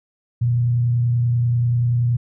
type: tone with frequency modulation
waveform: sine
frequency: 120 Hz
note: B2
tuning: 49 cents flat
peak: -15 dBFS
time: 0.41-2.17 s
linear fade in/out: 10 ms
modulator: 30.4 Hz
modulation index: 0.24
effects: none